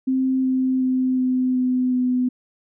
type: tone with pitch steps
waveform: sine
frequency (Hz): 261.6 / 259.5 / 257.4 / 255.3 / 253.3 / 251.2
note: C4 / C4 / C4 / C4 / B3 / B3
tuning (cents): 0 / -14 / -28 / -42 / +44 / +30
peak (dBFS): -17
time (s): 0.07-2.29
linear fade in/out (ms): 10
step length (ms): 370
effects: none